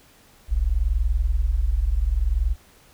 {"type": "tone pair together", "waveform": "sine", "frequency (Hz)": [41.38, 62], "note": ["E1", "B1"], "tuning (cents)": [7, 7], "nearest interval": "perfect fifth", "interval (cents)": 700, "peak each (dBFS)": -21, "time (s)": [0.48, 2.56], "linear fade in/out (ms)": 50, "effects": ["pink hiss -54 dBFS RMS until 2.93 s"]}